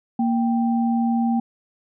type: tone pair together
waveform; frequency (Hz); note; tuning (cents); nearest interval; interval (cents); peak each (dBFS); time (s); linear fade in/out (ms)
sine; 233.1 / 784; A#3 / G5; 0 / 0; octave + major sixth; 2100; -18 / -26; 0.19-1.4; 5
effects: none